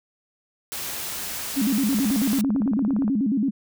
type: noise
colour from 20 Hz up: white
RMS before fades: -31 dBFS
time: 0.72-2.41 s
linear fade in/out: 0 ms
type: tone with vibrato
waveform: sine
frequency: 240 Hz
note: B3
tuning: 49 cents flat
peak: -19 dBFS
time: 1.56-3.51 s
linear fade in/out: 20 ms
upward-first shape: square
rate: 9.1 Hz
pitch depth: 230 cents each way
type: click train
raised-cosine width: 1 ms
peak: -21 dBFS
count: 21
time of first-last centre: 1.93-3.079 s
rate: 17.4 Hz
effects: none